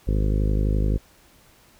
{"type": "harmonic tone", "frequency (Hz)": 51.7, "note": "G#1", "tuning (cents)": -7, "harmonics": [1, 2, 3, 4, 5, 6, 7, 8, 9, 10], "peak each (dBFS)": [-20, -26, -30, -32, -34, -36, -37, -38, -39, -40], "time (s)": [0.07, 0.98], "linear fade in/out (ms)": 10, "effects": ["pink hiss -55 dBFS RMS until 1.79 s"]}